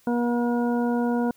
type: harmonic tone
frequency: 239.6 Hz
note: A#3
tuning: 48 cents sharp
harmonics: 1 / 2 / 3 / 4 / 6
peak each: -22 / -28 / -32 / -34 / -38 dBFS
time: 0.07-1.31 s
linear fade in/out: 2 ms
effects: white hiss -60 dBFS RMS until 1.36 s